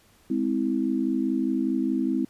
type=chord; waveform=sine; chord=Ab augmented; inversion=none; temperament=just; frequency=207.7 / 259.6 / 324.5 Hz; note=Ab3 / C4 / E4; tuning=0 / -13 / -27 cents; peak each=-29 / -25 / -27 dBFS; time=0.3-2.25 s; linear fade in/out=5 ms; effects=pink hiss -59 dBFS RMS until 2.29 s + resampled to 32000 Hz